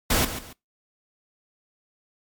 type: noise with echo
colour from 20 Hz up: pink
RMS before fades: -21 dBFS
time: 0.1-0.25 s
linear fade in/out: 5 ms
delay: 140 ms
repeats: 2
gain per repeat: -11 dB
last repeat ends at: 0.53 s
effects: noise-tail reverb RT60 0.2 s tail -23 dB re dry + MP3 96 kbps

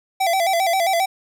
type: tone with vibrato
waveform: square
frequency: 721 Hz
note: F#5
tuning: 45 cents flat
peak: -17 dBFS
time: 0.2-1.06 s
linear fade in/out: 10 ms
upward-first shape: square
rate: 7.5 Hz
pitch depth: 110 cents each way
effects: none

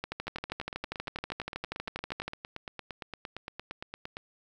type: two click trains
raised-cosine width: 0.3 ms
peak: -18 / -22 dBFS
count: 29 / 35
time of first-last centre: 0.04-2.28 / 0.27-4.169 s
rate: 12.5 / 8.72 Hz
effects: 10-bit

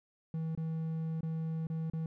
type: tone with dropouts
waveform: triangle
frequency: 161.1 Hz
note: E3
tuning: 39 cents flat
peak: -31 dBFS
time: 0.34-2.06 s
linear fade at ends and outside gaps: 2 ms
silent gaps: 0.551-0.575 / 1.208-1.231 / 1.67-1.7 / 1.9-1.934 s
effects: none

